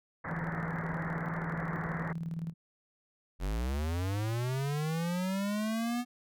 white low-pass noise, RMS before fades -39 dBFS, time 0.24-2.13 s, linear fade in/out 10 ms, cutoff 2000 Hz, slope 96 dB/octave
sine tone with tremolo, 164.81 Hz, E3, in tune, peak -32 dBFS, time 0.26-2.54 s, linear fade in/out 50 ms, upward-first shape square, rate 19 Hz, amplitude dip 55%
square linear sweep, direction up, 43 to 246.9 Hz, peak -31 dBFS, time 3.39-6.05 s, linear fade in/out 50 ms
effects none

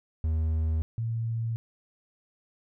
triangle / sine tone pair in turn, 79.5 / 114.3 Hz, D#2 / A#2, +38 / -34 cents, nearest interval tritone, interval 628 cents, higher second, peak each -22 / -27 dBFS, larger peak first, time 0.24-0.82 / 0.98-1.56 s, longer neither, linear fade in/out 0 ms, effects none

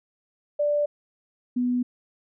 sine tone pair in turn, 587.3 / 246.9 Hz, D5 / B3, 0 / 0 cents, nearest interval octave + minor third, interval 1500 cents, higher first, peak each -20 / -21 dBFS, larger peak first, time 0.59-0.86 / 1.56-1.83 s, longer neither, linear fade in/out 10 ms, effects none

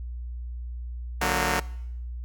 5% pulse chord, D augmented, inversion none, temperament just, 146.83 / 183.54 / 229.4 Hz, D3 / F#3 / A#3, 0 / -14 / -28 cents, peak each -17 dBFS, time 1.21-1.6 s, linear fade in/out 5 ms, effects noise-tail reverb RT60 0.8 s tail -21 dB re dry + added 60 Hz sine -32 dBFS peak until 2.24 s

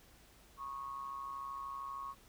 sine tone with amplitude modulation, 1100 Hz, C#6, 14 cents flat, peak -38 dBFS, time 0.57-2.15 s, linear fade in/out 50 ms, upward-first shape sine, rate 133 Hz, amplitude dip 60%, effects added 50 Hz sine -66 dBFS peak until 2.28 s + pink hiss -63 dBFS RMS until 2.28 s

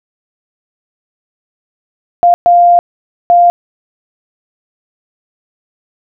sine tone bursts at uneven times, 698.5 Hz, F5, in tune, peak -3 dBFS, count 3, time 2.23-2.34 / 2.46-2.79 / 3.3-3.5 s, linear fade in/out 0 ms, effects none

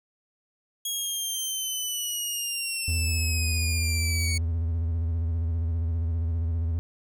15% pulse linear sweep, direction down, 3308 to 2224 Hz, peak -21 dBFS, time 0.85-4.38 s, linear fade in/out 5 ms
triangle tone with vibrato, 82.6 Hz, E2, 4 cents sharp, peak -22 dBFS, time 2.88-6.79 s, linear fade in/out 0 ms, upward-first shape square, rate 15 Hz, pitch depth 53 cents each way
effects none

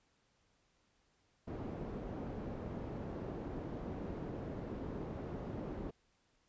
white low-pass noise, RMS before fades -43 dBFS, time 1.47-5.91 s, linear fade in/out 10 ms, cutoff 380 Hz, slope 12 dB/octave, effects pink hiss -75 dBFS RMS until 6.48 s + resampled to 16000 Hz

